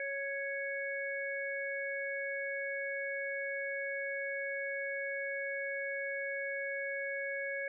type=harmonic tone; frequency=554.4 Hz; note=C#5; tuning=in tune; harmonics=1 / 3 / 4; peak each=-39 / -39 / -40 dBFS; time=0-7.68 s; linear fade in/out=2 ms; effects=none